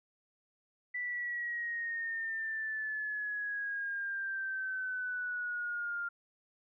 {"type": "exponential sweep", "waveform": "sine", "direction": "down", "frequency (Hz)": [1978, 1396.9], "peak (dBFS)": -34, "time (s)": [0.94, 6.09], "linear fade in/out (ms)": 10, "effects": []}